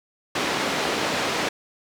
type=band-pass noise; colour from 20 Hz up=pink; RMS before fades=-25 dBFS; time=0.35-1.49 s; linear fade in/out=5 ms; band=260 to 4800 Hz; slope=12 dB/octave; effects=none